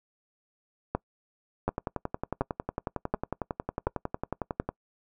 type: two click trains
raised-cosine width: 1 ms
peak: -16 / -12 dBFS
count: 34 / 6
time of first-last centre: 1.69-4.69 / 0.95-4.6 s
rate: 11 / 1.37 Hz
effects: noise-tail reverb RT60 0.1 s tail -24 dB re dry